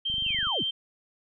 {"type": "tone with vibrato", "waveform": "sine", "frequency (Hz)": 3136, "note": "G7", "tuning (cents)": 0, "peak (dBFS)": -26, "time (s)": [0.05, 0.71], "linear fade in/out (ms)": 10, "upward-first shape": "triangle", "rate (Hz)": 8.4, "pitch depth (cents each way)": 11}
{"type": "click train", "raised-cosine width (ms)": 5, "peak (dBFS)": -31, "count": 10, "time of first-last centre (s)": [0.1, 0.47], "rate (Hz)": 24.3}
{"type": "linear sweep", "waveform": "sine", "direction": "down", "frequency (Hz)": [2960, 43.68], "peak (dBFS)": -30, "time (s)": [0.24, 0.64], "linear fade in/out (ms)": 20}
{"effects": []}